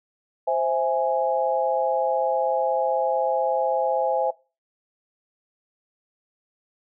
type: chord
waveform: sine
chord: C augmented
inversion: none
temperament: equal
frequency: 523.3 / 659.3 / 830.6 Hz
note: C5 / E5 / G#5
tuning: 0 / 0 / 0 cents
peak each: -24 dBFS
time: 0.47-4.31 s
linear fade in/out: 10 ms
effects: noise-tail reverb RT60 0.3 s tail -21 dB re dry